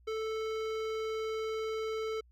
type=tone with hard clipping; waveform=sine; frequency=439.8 Hz; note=A4; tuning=1 cent flat; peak=-35 dBFS; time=0.07-2.21 s; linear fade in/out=10 ms; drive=17 dB; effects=added 60 Hz sine -59 dBFS peak until 2.31 s